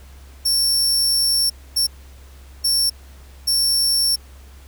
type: tone bursts at uneven times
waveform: sawtooth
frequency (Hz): 5450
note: F8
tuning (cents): -43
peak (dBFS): -13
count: 4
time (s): 0.45-1.5 / 1.76-1.87 / 2.64-2.9 / 3.47-4.16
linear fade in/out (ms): 10
effects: added 67 Hz sine -40 dBFS peak until 4.67 s + pink hiss -50 dBFS RMS until 4.67 s